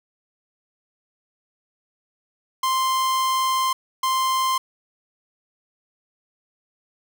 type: tone bursts at uneven times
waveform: 45% pulse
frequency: 1046.5 Hz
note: C6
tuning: in tune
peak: -19 dBFS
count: 2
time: 2.63-3.73 / 4.03-4.58 s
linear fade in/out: 5 ms
effects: none